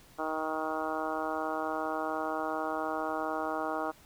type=harmonic tone; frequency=157.4 Hz; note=D#3; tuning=20 cents sharp; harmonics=2 / 3 / 4 / 5 / 6 / 7 / 8 / 9; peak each=-38 / -40 / -37 / -37 / -41 / -40 / -40 / -42 dBFS; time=0.18-3.92 s; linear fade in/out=20 ms; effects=pink hiss -58 dBFS RMS until 4.05 s